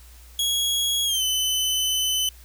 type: tone with pitch glide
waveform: sawtooth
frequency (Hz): 3322 to 3029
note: G#7 to F#7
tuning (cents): 0 to +40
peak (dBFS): -18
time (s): 0.39-2.29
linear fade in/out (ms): 2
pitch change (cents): -160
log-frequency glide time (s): 1.05-1.23
effects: added 60 Hz sine -45 dBFS peak until 2.44 s + white hiss -52 dBFS RMS until 2.44 s